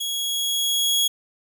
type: tone with level ramp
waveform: sawtooth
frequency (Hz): 3326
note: G#7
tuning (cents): +2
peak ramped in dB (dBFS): -22 to -14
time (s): 0-1.08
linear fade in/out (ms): 10
effects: none